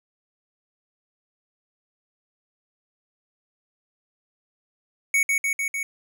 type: tone with echo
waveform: square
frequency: 2230 Hz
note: C#7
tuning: 10 cents sharp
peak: -18 dBFS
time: 5.14-5.23 s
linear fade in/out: 2 ms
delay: 150 ms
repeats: 4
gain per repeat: -2 dB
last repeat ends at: 5.83 s
effects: none